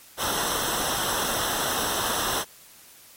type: noise with comb filter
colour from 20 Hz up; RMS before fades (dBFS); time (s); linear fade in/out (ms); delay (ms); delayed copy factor
pink; -26; 0.17-2.45; 50; 0.43; -0.8
effects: white hiss -50 dBFS RMS until 3.16 s + MP3 64 kbps